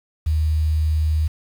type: tone with quantisation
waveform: sine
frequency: 77.78 Hz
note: D#2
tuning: in tune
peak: -16 dBFS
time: 0.26-1.28 s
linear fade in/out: 10 ms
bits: 7
effects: none